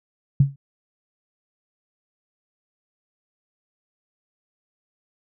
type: tone with exponential decay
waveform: sine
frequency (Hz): 138.59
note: C#3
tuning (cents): 0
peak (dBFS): -8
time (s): 0.4-0.56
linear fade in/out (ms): 5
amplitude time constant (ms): 34
effects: none